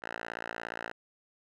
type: tone with band-pass filter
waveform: 5% pulse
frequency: 57.1 Hz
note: A#1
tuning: 35 cents flat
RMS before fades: -40 dBFS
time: 0.02-0.92 s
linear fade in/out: 10 ms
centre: 1400 Hz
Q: 1.8
effects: none